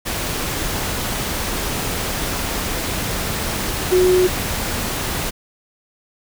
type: tone in noise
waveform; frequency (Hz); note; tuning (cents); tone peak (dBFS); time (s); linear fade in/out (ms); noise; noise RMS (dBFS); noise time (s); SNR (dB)
sine; 366.1; F#4; -18; -11; 3.91-4.28; 20; pink; -23; 0.05-5.31; +9
effects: none